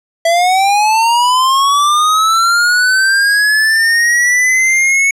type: linear sweep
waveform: square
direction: up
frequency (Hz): 659.3 to 2217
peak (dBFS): -9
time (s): 0.25-5.11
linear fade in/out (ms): 5
effects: low-pass 10000 Hz 12 dB/octave